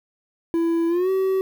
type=tone with pitch glide; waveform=triangle; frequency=333.6 to 381 Hz; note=E4 to G4; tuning=+21 to -49 cents; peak=-16 dBFS; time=0.54-1.41 s; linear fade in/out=0 ms; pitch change=+230 cents; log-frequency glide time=0.88-1.1 s; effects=8-bit